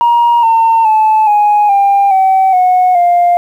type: tone with pitch steps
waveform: sine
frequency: 946 / 906.4 / 868.5 / 832.1 / 797.3 / 764 / 732 / 701.4 Hz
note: A#5 / A#5 / A5 / G#5 / G5 / G5 / F#5 / F5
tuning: +25 / -49 / -23 / +3 / +29 / -45 / -19 / +7 cents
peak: -4 dBFS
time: 0.01-3.37 s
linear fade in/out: 0 ms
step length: 420 ms
effects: tanh soft clip ceiling -3 dBFS + 7-bit